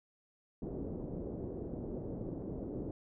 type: low-pass noise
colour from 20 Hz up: white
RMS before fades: -41 dBFS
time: 0.62-2.91 s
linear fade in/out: 2 ms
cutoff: 440 Hz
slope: 24 dB/octave
effects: none